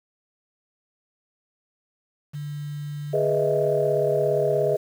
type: tone with pitch glide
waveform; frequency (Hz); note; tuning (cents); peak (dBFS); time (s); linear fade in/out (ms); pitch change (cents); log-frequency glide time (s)
sine; 146.6 to 143.83; D3 to D3; -3 to -36; -29; 2.33-4.76; 20; -33; 3.43-4.1
type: chord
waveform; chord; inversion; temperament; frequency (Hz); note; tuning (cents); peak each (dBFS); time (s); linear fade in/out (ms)
sine; E major seventh; first; equal; 415.3 / 493.9 / 622.3 / 659.3; G#4 / B4 / D#5 / E5; 0 / 0 / 0 / 0; -23 / -26 / -23 / -29; 3.13-4.77; 10
effects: tanh soft clip ceiling -8 dBFS + 8-bit